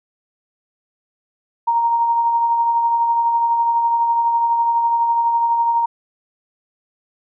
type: tone with tremolo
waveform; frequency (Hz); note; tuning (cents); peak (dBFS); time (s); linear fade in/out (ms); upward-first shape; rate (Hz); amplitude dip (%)
sine; 932.3; A#5; 0; -12; 1.67-5.86; 10; triangle; 12; 40
effects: none